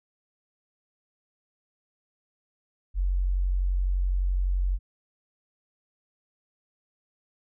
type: tone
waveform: sine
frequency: 45.89 Hz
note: F#1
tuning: 14 cents flat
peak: -22 dBFS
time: 2.94-4.79 s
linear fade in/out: 50 ms
effects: none